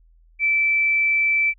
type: tone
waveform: sine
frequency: 2324 Hz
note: D7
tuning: 19 cents flat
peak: -16 dBFS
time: 0.39-1.54 s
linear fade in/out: 50 ms
effects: added 41 Hz sine -51 dBFS peak until 1.58 s